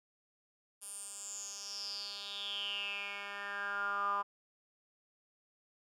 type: tone with band-pass filter sweep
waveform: 10% pulse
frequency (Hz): 201.5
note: G3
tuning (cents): +48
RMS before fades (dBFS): -40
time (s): 0.81-4.23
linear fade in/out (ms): 20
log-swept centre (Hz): 10000 to 1100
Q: 8.2
effects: none